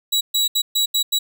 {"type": "tone bursts at uneven times", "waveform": "sawtooth", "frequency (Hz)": 3898, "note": "B7", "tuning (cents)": -23, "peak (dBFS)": -13, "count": 6, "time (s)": [[0.12, 0.21], [0.34, 0.48], [0.55, 0.62], [0.75, 0.86], [0.94, 1.03], [1.12, 1.19]], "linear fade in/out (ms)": 10, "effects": []}